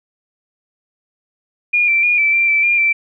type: tone with pitch steps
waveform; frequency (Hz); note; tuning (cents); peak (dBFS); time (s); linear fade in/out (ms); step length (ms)
sine; 2430 / 2345 / 2433 / 2323 / 2361 / 2324 / 2403 / 2338; D#7 / D7 / D#7 / D7 / D7 / D7 / D7 / D7; -42 / -3 / -39 / -20 / +9 / -19 / +39 / -8; -11; 1.73-2.93; 10; 150
effects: none